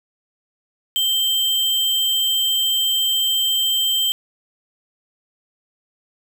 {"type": "tone with sample-and-hold", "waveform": "sine", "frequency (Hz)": 3136, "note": "G7", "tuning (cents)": 0, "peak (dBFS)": -16, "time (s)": [0.96, 4.12], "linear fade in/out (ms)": 0, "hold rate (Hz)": 11025, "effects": []}